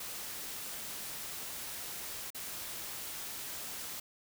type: noise with dropouts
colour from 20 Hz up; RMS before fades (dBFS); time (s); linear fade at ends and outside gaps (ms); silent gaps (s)
white; -42; 0-4; 5; 2.304-2.346
effects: none